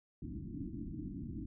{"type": "low-pass noise", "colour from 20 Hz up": "white", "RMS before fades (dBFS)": -43, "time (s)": [0.22, 1.46], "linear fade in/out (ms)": 5, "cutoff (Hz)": 330, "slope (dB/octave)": 96, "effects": []}